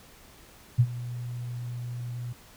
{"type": "tone with ADSR envelope", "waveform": "sine", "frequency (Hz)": 121.4, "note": "B2", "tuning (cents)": -29, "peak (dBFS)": -14, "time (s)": [0.78, 2.33], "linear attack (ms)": 19, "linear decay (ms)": 59, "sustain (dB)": -18, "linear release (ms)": 7, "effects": ["pink hiss -53 dBFS RMS until 2.56 s"]}